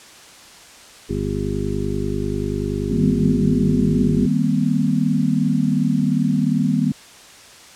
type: harmonic tone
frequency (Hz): 50.3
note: G1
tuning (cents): +45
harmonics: 1 / 2 / 3 / 4 / 5 / 7 / 8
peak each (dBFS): -28 / -28 / -28 / -28 / -28 / -28 / -28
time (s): 1.09-4.27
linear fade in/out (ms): 10
type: chord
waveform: sine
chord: C minor seventh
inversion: first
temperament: equal with one note detuned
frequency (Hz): 155.56 / 196 / 233.1 / 255.8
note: Eb3 / G3 / Bb3 / C4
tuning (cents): 0 / 0 / 0 / -39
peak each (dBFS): -21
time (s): 2.91-6.92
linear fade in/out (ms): 5
effects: white hiss -43 dBFS RMS until 7.75 s + low-pass 8000 Hz 12 dB/octave